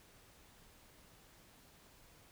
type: silence
effects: pink hiss -63 dBFS RMS until 2.31 s